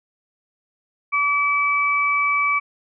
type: tone pair together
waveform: sine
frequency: 1150 / 2300 Hz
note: D6 / D7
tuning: -37 / -37 cents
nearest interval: octave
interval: 1200 cents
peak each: -20 / -19 dBFS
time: 1.12-2.6 s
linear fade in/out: 20 ms
effects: none